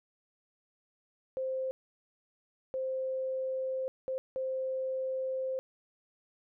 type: tone bursts at uneven times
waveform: sine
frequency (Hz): 523.3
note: C5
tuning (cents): 0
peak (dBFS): -31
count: 4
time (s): 1.37-1.71 / 2.74-3.88 / 4.08-4.18 / 4.36-5.59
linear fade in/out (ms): 0
effects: none